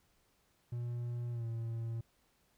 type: tone with pitch glide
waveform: triangle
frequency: 120 to 114.78 Hz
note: B2 to A#2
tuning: -49 to -26 cents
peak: -34 dBFS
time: 0.72-2.01 s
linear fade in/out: 5 ms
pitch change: -77 cents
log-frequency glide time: 1.31-1.46 s
effects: pink hiss -73 dBFS RMS until 2.57 s